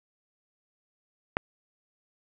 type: click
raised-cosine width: 0.5 ms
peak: -9 dBFS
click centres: 1.369 s
effects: none